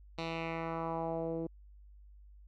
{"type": "tone with low-pass filter sweep", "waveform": "10% pulse", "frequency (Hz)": 164.5, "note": "E3", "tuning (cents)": -3, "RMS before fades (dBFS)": -37, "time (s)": [0.18, 1.47], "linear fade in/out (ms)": 5, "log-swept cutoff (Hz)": [4000, 380], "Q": 2.2, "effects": ["added 50 Hz sine -53 dBFS peak until 2.47 s"]}